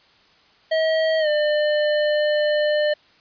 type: tone with pitch glide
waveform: square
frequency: 639 to 599.7 Hz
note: D#5 to D5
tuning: +46 to +36 cents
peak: -18 dBFS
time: 0.71-2.94 s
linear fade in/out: 10 ms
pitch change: -110 cents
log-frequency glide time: 1.19-1.28 s
effects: white hiss -55 dBFS RMS until 3.2 s + resampled to 11025 Hz